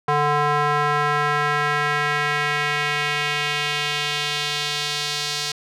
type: tone with band-pass filter sweep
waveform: square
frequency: 147.4 Hz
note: D3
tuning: 7 cents sharp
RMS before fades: -22 dBFS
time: 0.08-5.52 s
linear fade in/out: 5 ms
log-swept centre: 1000 to 4700 Hz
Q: 1.6
effects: none